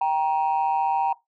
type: tone pair together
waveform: sine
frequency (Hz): 784 / 938.6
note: G5 / A#5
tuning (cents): 0 / +12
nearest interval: minor third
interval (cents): 312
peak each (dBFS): -21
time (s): 0.01-1.13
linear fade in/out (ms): 5
effects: noise-tail reverb RT60 0.2 s tail -21 dB re dry + tanh soft clip ceiling -16 dBFS

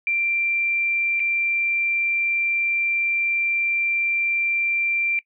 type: tone with dropouts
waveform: sine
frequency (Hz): 2361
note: D7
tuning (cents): +9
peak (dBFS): -19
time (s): 0.07-5.19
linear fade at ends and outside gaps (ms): 1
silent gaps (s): 1.196-1.201
effects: noise-tail reverb RT60 0.1 s tail -22 dB re dry

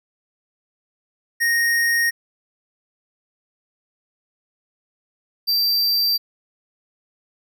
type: tone pair in turn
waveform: square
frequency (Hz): 1862 / 4692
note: A#6 / D8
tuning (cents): -2 / -2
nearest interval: octave + major third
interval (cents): 1600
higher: second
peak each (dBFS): -17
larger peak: neither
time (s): 1.4-2.11 / 5.47-6.18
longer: neither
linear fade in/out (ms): 20
effects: none

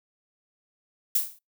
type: noise with exponential decay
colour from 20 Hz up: violet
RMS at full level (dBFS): -19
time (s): 1.15-1.39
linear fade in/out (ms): 5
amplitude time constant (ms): 51
effects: noise-tail reverb RT60 0.2 s tail -26 dB re dry

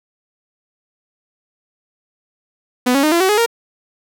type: tone with pitch steps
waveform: sawtooth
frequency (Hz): 249.2 / 276.5 / 306.8 / 340.4 / 377.7 / 419.1 / 465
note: B3 / C#4 / D#4 / F4 / F#4 / G#4 / A#4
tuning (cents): +16 / -4 / -24 / -44 / +36 / +16 / -4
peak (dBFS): -8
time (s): 2.86-3.462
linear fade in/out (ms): 10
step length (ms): 86
effects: none

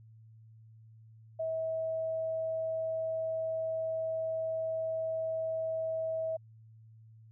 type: tone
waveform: sine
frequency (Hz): 645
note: E5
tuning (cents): -38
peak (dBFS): -31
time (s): 1.39-6.37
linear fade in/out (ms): 10
effects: added 111 Hz sine -53 dBFS peak until 7.31 s

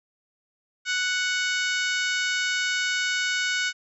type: harmonic tone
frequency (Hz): 740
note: F#5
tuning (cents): 0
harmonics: 2 / 3 / 4 / 5 / 6 / 7 / 8 / 9 / 10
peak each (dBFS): -26 / -30 / -32 / -34 / -36 / -37 / -38 / -39 / -40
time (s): 0.85-3.73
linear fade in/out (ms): 50
effects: none

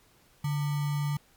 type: tone with sample-and-hold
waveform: sine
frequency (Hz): 145.3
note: D3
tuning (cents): -18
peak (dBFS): -26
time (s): 0.44-1.17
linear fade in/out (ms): 5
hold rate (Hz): 1050
effects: pink hiss -62 dBFS RMS until 1.36 s + MP3 96 kbps

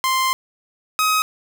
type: tone pair in turn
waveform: sawtooth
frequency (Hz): 1046.5 / 1264.9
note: C6 / D#6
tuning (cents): 0 / +28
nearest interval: minor third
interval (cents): 328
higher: second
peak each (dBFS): -13 / -12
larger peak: second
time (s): 0.04-0.33 / 0.99-1.22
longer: first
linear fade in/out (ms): 0
effects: none

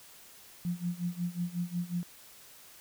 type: tone with tremolo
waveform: sine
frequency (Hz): 175.2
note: F3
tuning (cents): +6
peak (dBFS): -28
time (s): 0.65-2.03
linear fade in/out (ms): 0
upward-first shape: sine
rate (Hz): 5.5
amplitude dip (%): 90
effects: white hiss -54 dBFS RMS until 2.8 s

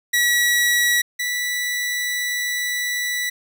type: tone pair in turn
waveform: sawtooth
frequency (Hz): 1932 / 1964.6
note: B6 / B6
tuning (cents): -39 / -10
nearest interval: unison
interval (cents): 29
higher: second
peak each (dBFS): -12 / -18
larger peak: first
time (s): 0.13-1.02 / 1.19-3.3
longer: second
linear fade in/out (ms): 10
effects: none

